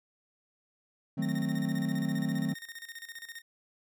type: chord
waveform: triangle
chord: D# diminished seventh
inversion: none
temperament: equal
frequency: 155.56 / 185 / 220 / 261.6 Hz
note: D#3 / F#3 / A3 / C4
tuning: 0 / 0 / 0 / 0 cents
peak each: -32 dBFS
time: 1.17-2.54 s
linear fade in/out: 10 ms
type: tone with tremolo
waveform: sawtooth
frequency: 1844 Hz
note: A#6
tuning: 19 cents flat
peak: -37 dBFS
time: 1.22-3.42 s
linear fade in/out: 5 ms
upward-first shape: square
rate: 15 Hz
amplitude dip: 75%
effects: none